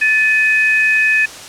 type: tone pair together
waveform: sine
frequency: 1747.8 / 2517 Hz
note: A6 / D#7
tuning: -12 / +19 cents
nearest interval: tritone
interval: 631 cents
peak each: -13 dBFS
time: 0.01-1.26 s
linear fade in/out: 10 ms
effects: white hiss -32 dBFS RMS until 1.48 s + low-pass 8000 Hz 12 dB/octave